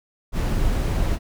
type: noise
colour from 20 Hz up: brown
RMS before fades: -21 dBFS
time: 0.32-1.19 s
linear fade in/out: 50 ms
effects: none